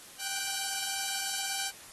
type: tone pair together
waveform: 5% pulse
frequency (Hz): 784 / 1480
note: G5 / F#6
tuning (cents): 0 / 0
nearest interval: major seventh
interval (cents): 1100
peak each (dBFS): -23 / -25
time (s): 0.18-1.72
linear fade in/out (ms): 50
effects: white hiss -50 dBFS RMS until 1.92 s + AAC 32 kbps